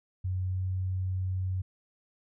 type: tone with pitch glide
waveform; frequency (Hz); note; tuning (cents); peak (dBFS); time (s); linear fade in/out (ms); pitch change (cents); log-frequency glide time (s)
sine; 92.5 to 93.14; F#2 to F#2; 0 to +12; -28; 0.24-1.62; 10; +12; 0.47-0.6
effects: none